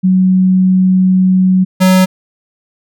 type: tone pair in turn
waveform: sine / square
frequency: 186.1 / 186.1 Hz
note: F#3 / F#3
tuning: +10 / +10 cents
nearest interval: unison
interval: 0 cents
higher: neither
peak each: -6 dBFS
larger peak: neither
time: 0.03-1.65 / 1.8-2.06 s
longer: first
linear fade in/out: 20 ms
effects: none